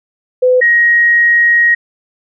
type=tone pair in turn; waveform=sine; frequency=505 / 1885.3 Hz; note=B4 / A#6; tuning=+39 / +19 cents; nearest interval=octave + major seventh; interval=2280 cents; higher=second; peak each=-6 dBFS; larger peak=neither; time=0.42-0.61 / 0.61-1.75 s; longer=second; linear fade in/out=10 ms; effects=none